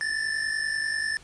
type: tone pair together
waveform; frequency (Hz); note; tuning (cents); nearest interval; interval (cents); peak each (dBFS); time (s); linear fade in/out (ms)
square; 1750.7 / 1801; A6 / A6; -9 / +40; unison; 49; -28 / -32; 0.01-1.17; 0
effects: pink hiss -52 dBFS RMS until 1.23 s + resampled to 22050 Hz